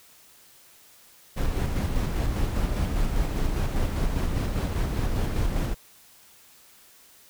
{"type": "noise with tremolo", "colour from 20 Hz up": "brown", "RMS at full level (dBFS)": -24, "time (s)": [1.36, 5.75], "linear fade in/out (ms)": 20, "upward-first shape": "square", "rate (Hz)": 5, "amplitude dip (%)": 30, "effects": ["white hiss -54 dBFS RMS until 7.29 s"]}